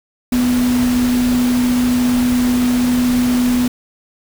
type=tone in noise; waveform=sine; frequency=246.9 Hz; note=B3; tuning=in tune; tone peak=-12 dBFS; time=0.32-3.68 s; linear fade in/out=5 ms; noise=pink; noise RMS=-25 dBFS; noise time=0.32-3.68 s; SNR=+10 dB; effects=none